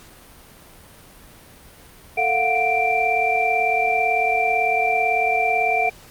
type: tone cluster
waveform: sine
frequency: 444.1 / 693 / 731 / 2355 Hz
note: A4 / F5 / F#5 / D7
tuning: +16 / -14 / -21 / +4 cents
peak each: -27 / -23 / -21 / -21 dBFS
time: 2.17-5.9 s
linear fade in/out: 10 ms
effects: pink hiss -46 dBFS RMS until 6.1 s + Opus 48 kbps